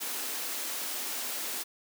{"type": "high-pass noise", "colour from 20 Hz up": "white", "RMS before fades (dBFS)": -35, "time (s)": [0, 1.64], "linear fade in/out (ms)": 20, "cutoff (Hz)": 220, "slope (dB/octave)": 96, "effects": []}